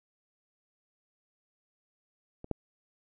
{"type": "clicks", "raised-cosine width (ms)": 2, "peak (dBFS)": [-29, -17], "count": 2, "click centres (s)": [2.444, 2.513], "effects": []}